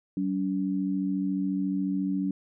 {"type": "tone pair together", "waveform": "sine", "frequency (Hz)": [190.15, 284.3], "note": ["F#3", "C#4"], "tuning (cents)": [48, 44], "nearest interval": "perfect fifth", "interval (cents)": 696, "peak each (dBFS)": -28, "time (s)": [0.17, 2.31], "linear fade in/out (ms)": 2, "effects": []}